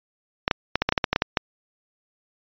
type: clicks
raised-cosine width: 0.3 ms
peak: -3 dBFS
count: 12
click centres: 0.479 / 0.512 / 0.756 / 0.82 / 0.89 / 0.924 / 0.978 / 1.042 / 1.13 / 1.161 / 1.221 / 1.372 s
effects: resampled to 11025 Hz